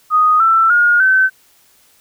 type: tone with pitch steps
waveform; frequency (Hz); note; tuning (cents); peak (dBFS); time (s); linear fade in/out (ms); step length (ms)
sine; 1244.5 / 1333.8 / 1429.6 / 1532.2; D#6 / E6 / F6 / G6; 0 / +20 / +40 / -40; -8; 0.1-1.3; 50; 300
effects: white hiss -52 dBFS RMS until 2 s